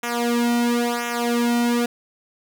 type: tone with flanger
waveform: sawtooth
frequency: 238.3 Hz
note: A#3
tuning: 38 cents sharp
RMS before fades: -21 dBFS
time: 0.03-1.86 s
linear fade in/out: 5 ms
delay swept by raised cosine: 0.22 to 1.82 ms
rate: 0.97 Hz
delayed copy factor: -1
effects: none